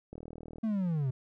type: click train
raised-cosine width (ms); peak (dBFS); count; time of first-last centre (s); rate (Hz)
2; -30; 19; 0.13-0.583; 39.7
type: linear sweep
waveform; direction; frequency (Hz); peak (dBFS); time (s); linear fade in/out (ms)
triangle; down; 228.2 to 123.47; -26; 0.63-1.11; 10
effects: none